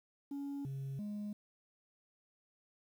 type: tone with pitch steps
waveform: sine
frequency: 281.1 / 136.2 / 207.7 Hz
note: C#4 / C#3 / G#3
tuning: +24 / -30 / 0 cents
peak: -36 dBFS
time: 0.31-1.33 s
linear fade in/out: 5 ms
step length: 340 ms
effects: tanh soft clip ceiling -38 dBFS + 11-bit